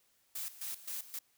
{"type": "noise with tremolo", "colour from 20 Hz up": "blue", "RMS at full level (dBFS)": -40, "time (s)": [0.35, 1.19], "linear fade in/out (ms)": 5, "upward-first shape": "square", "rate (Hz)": 3.8, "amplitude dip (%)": 80, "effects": ["white hiss -72 dBFS RMS until 1.37 s"]}